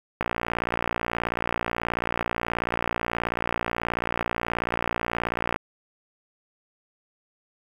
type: click train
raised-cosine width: 0.5 ms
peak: -10 dBFS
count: 314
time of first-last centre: 0.21-5.56 s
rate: 58.5 Hz
effects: 7-bit